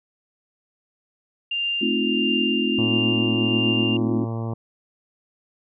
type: tone with tremolo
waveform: sine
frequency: 2794 Hz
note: F7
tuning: in tune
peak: -21 dBFS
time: 1.51-3.97 s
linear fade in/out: 5 ms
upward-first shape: triangle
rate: 1.5 Hz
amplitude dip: 40%
type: chord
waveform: sine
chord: F dominant seventh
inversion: first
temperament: equal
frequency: 220 / 261.6 / 311.1 / 349.2 Hz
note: A3 / C4 / Eb4 / F4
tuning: 0 / 0 / 0 / 0 cents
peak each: -25 / -25 / -28 / -26 dBFS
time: 1.81-4.25 s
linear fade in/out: 10 ms
type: harmonic tone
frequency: 114.1 Hz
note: A#2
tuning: 37 cents flat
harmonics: 1 / 2 / 3 / 4 / 5 / 6 / 7 / 8 / 9 / 10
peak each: -26 / -32 / -36 / -38 / -40 / -42 / -43 / -44 / -45 / -46 dBFS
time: 2.78-4.54 s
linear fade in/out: 5 ms
effects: none